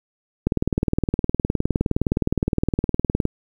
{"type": "click train", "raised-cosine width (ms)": 3, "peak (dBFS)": -6, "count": 55, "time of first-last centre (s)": [0.47, 3.254], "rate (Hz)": 19.4, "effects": ["8-bit"]}